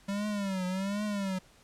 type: tone with vibrato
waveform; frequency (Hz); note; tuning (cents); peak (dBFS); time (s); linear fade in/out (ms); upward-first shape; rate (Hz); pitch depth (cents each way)
square; 196; G3; 0; -31; 0.08-1.39; 10; triangle; 1.3; 140
effects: pink hiss -60 dBFS RMS until 1.63 s + low-pass 10000 Hz 12 dB/octave